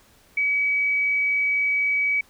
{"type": "tone", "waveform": "sine", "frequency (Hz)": 2276, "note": "C#7", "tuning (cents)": 45, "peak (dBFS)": -19, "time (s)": [0.37, 2.21], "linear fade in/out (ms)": 5, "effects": ["pink hiss -56 dBFS RMS until 2.29 s"]}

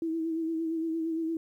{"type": "tone with vibrato", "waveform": "sine", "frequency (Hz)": 325.4, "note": "E4", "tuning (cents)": -22, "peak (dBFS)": -28, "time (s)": [0.02, 1.37], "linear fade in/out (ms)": 2, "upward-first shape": "sine", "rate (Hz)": 8.7, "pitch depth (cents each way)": 35, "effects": ["11-bit"]}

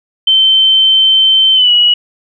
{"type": "tone with pitch glide", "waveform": "sine", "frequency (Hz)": [3095, 2921], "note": ["G7", "F#7"], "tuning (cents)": [-23, -23], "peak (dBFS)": -5, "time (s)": [0.27, 1.94], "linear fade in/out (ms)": 5, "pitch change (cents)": -100, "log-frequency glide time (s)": [1.54, 1.71], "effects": []}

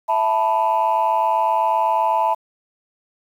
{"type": "chord", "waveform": "sine", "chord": "E suspended fourth", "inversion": "none", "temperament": "equal", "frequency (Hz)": [659.3, 880, 987.8], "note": ["E5", "A5", "B5"], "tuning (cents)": [0, 0, 0], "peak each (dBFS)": [-21, -17, -19], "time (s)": [0.08, 2.35], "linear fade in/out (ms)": 20, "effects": ["tanh soft clip ceiling -10 dBFS", "8-bit"]}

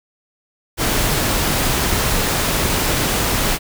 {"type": "noise", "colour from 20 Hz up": "pink", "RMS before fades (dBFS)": -18, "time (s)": [0.77, 3.59], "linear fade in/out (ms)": 50, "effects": []}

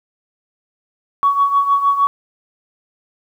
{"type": "tone with tremolo", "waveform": "sine", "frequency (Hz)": 1122, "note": "C#6", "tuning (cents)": 21, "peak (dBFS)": -8, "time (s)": [1.23, 2.07], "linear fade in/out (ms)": 0, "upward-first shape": "triangle", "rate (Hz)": 6.5, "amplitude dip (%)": 75, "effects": ["tanh soft clip ceiling -4 dBFS", "8-bit"]}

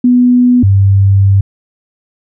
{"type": "tone pair in turn", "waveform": "sine", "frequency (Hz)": [246.9, 98.2], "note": ["B3", "G2"], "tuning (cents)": [0, 4], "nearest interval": "octave + major third", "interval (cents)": 1596, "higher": "first", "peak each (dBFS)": -4, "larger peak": "neither", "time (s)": [[0.04, 0.63], [0.63, 1.41]], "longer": "second", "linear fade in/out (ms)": 5, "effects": []}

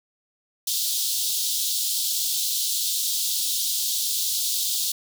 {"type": "high-pass noise", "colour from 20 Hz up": "pink", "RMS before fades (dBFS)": -25, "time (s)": [0.67, 4.92], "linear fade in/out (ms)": 5, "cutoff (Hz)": 3400, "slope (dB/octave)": 48, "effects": []}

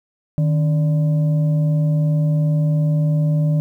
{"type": "tone with frequency modulation", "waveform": "sine", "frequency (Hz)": 153.8, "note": "D#3", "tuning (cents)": -20, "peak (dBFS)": -14, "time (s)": [0.38, 3.6], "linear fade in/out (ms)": 0, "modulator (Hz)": 430, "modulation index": 0.3, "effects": ["9-bit"]}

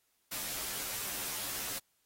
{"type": "noise with comb filter", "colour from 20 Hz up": "white", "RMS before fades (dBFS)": -38, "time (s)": [0.31, 1.79], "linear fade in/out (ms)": 10, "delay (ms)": 12, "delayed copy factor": -0.85, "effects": ["white hiss -75 dBFS RMS until 2.05 s", "AAC 48 kbps"]}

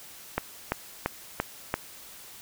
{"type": "click train", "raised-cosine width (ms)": 0.5, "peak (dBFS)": -10, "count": 5, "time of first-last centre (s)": [0.38, 1.741], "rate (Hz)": 2.94, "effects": ["white hiss -47 dBFS RMS until 2.41 s"]}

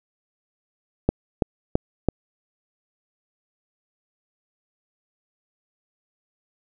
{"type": "click train", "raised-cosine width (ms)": 2, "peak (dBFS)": -4, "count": 4, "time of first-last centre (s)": [1.09, 2.087], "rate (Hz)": 3.01, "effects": []}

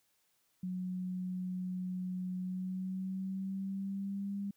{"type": "tone with pitch glide", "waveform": "sine", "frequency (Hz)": [183.2, 199.78], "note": ["F#3", "G3"], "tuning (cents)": [-17, 33], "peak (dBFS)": -35, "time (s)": [0.63, 4.51], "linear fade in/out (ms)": 5, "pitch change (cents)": 150, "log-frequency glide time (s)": [2.38, 4.37], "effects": ["white hiss -75 dBFS RMS until 4.56 s"]}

